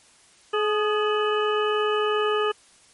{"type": "harmonic tone with a mistuned harmonic", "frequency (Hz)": 424.9, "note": "G#4", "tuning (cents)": 40, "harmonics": [1, 2, 3, 4, 6, 7], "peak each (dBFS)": [-22, -33, -26, -33, -37, -32], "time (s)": [0.53, 2.52], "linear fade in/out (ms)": 10, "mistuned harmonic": 3, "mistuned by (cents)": -44, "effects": ["white hiss -55 dBFS RMS until 2.93 s", "MP3 48 kbps"]}